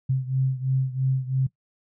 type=beating tone pair; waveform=sine; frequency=130.9 / 133.9 Hz; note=C3 / C3; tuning=+1 / +40 cents; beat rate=3 Hz; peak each=-23 / -26 dBFS; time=0.09-1.47 s; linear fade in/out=10 ms; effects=noise-tail reverb RT60 0.1 s tail -18 dB re dry